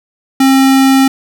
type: tone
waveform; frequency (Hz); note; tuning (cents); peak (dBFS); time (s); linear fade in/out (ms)
square; 267.8; C4; +40; -6; 0.4-1.08; 5
effects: none